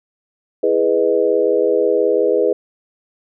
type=chord; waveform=sine; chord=E major seventh; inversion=none; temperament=equal; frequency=329.6 / 415.3 / 493.9 / 622.3 Hz; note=E4 / G#4 / B4 / D#5; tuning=0 / 0 / 0 / 0 cents; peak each=-22 / -16 / -16 / -22 dBFS; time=0.63-2.53 s; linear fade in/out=5 ms; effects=none